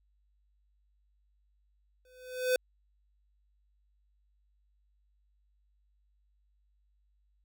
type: tone with exponential growth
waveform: square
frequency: 506 Hz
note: B4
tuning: 42 cents sharp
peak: -23 dBFS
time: 2.05-2.56 s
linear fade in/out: 2 ms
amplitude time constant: 110 ms
effects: added 50 Hz sine -68 dBFS peak until 7.44 s